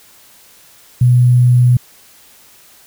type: tone with sample-and-hold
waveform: sine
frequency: 123.47 Hz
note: B2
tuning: in tune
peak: -6 dBFS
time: 1.01-1.77 s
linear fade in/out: 5 ms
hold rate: 11025 Hz
effects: white hiss -45 dBFS RMS until 2.86 s